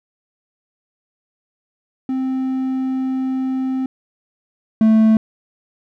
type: tone pair in turn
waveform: triangle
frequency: 261.6 / 220 Hz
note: C4 / A3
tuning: 0 / 0 cents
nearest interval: minor third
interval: 300 cents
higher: first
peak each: -16 / -7 dBFS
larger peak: second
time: 2.09-3.86 / 4.81-5.17 s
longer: first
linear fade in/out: 2 ms
effects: none